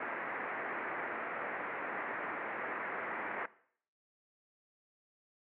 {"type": "low-pass noise", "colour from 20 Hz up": "white", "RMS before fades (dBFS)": -39, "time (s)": [0, 3.46], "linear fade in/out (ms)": 5, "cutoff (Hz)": 2100, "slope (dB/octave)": 48, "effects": ["noise-tail reverb RT60 0.6 s tail -19 dB re dry", "high-pass 300 Hz 12 dB/octave"]}